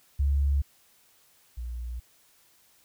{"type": "tone pair in turn", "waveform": "sine", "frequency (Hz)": [70.2, 59.86], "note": ["C#2", "A#1"], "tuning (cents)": [22, 47], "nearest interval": "minor third", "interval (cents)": 275, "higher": "first", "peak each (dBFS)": [-21, -32], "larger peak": "first", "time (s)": [[0.19, 0.62], [1.57, 2]], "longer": "neither", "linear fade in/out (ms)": 10, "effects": ["white hiss -62 dBFS RMS until 2.84 s"]}